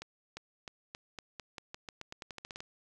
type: accelerating click train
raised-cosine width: 0.2 ms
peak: -25 dBFS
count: 18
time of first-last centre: 0.02-2.605 s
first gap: 350 ms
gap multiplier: 0.88
effects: none